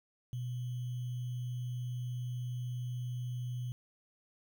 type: tone with sample-and-hold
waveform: sine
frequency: 123.47 Hz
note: B2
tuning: in tune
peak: -35 dBFS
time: 0.33-3.72 s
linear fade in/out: 0 ms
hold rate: 3150 Hz
effects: none